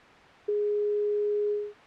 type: tone with ADSR envelope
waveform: sine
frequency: 415.3 Hz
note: G#4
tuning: in tune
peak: -21 dBFS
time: 0.48-1.74 s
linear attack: 11 ms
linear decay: 6 ms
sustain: -3 dB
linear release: 230 ms
effects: white hiss -50 dBFS RMS until 1.86 s + low-pass 2000 Hz 12 dB/octave